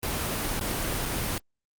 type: noise with dropouts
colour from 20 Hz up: pink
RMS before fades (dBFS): -29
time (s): 0.03-1.38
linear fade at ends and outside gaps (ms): 0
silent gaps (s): 0.595-0.611 / 1.054-1.059
effects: Opus 24 kbps